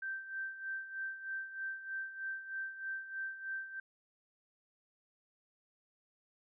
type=tone with tremolo; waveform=sine; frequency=1562 Hz; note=G6; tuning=7 cents flat; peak=-36 dBFS; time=0.02-3.8 s; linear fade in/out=5 ms; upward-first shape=sine; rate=3.2 Hz; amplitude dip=70%; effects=none